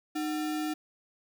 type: tone with sample-and-hold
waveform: sine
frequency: 307.1 Hz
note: D#4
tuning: 23 cents flat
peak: -29 dBFS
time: 0.15-0.74 s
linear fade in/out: 10 ms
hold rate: 1050 Hz
effects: none